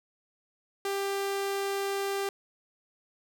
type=tone; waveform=sawtooth; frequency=395.4 Hz; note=G4; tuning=15 cents sharp; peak=-25 dBFS; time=0.85-2.29 s; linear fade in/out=2 ms; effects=none